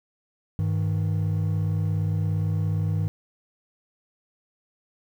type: tone pair together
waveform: triangle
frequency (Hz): 100.5 / 157.79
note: G2 / D#3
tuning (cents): +44 / +25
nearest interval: minor sixth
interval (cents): 781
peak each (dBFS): -21 / -24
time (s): 0.59-3.08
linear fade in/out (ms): 0
effects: tanh soft clip ceiling -13 dBFS + 9-bit